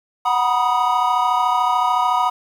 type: chord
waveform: triangle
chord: B major seventh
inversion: second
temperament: equal with one note detuned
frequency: 740 / 954.1 / 987.8 / 1244.5 Hz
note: F#5 / A#5 / B5 / D#6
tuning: 0 / +40 / 0 / 0 cents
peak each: -19 dBFS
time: 0.25-2.3 s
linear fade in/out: 10 ms
effects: 8-bit

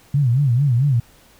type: tone with vibrato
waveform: sine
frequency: 130.81 Hz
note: C3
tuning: in tune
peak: -13 dBFS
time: 0.14-1 s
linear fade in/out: 5 ms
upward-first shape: sine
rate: 4.5 Hz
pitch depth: 200 cents each way
effects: pink hiss -51 dBFS RMS until 1.39 s

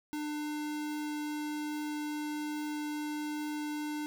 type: tone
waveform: square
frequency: 299.8 Hz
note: D4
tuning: 36 cents sharp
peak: -35 dBFS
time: 0.13-4.06 s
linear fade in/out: 0 ms
effects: none

